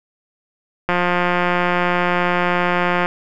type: click train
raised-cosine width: 0.5 ms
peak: -3 dBFS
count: 385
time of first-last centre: 0.89-3.059 s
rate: 177 Hz
effects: none